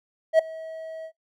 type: tone with ADSR envelope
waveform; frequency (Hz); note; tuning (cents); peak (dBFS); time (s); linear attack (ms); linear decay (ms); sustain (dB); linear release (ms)
triangle; 643; E5; -43; -9; 0.33-1.12; 59; 7; -23; 71
effects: noise-tail reverb RT60 0.1 s tail -17 dB re dry